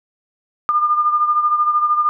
sine beating tone pair, 1206 / 1219 Hz, D6 / D#6, +46 / -36 cents, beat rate 13 Hz, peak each -14 / -21 dBFS, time 0.69-2.09 s, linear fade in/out 0 ms, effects none

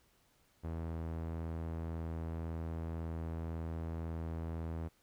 sawtooth tone with low-pass filter, 81.9 Hz, E2, 11 cents flat, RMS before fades -40 dBFS, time 0.63-4.89 s, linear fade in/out 20 ms, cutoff 1300 Hz, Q 0.51, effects pink hiss -71 dBFS RMS until 5.02 s

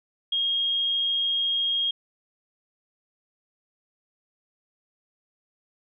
sine tone with vibrato, 3253 Hz, G#7, 37 cents flat, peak -22 dBFS, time 0.32-1.91 s, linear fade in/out 5 ms, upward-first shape triangle, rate 20 Hz, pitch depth 15 cents each way, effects none

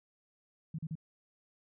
sine tone bursts, 158.9 Hz, D#3, 37 cents sharp, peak -35 dBFS, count 3, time 0.74-0.954 s, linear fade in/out 5 ms, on 46 ms, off 38 ms, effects none

